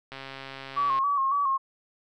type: click train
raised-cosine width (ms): 0.3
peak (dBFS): -23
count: 118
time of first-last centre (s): 0.12-0.987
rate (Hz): 135
type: tone with vibrato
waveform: sine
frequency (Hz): 1108.7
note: C#6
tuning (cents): 0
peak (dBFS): -22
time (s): 0.76-1.58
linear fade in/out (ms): 20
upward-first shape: square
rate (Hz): 3.6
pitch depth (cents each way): 51
effects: none